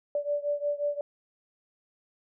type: beating tone pair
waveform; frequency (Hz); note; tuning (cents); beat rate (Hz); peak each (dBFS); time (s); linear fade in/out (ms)
sine; 580 / 585.6; D5 / D5; -22 / -5; 5.6; -29 / -31; 0.15-1.01; 2
effects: none